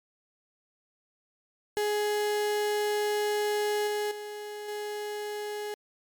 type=tone with level steps; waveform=35% pulse; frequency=417.8 Hz; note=G#4; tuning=10 cents sharp; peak=-24 / -26 / -35 / -31 dBFS; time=1.77-5.74 s; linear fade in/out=0 ms; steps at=3.87 / 4.11 / 4.68 s; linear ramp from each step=5 ms; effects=MP3 96 kbps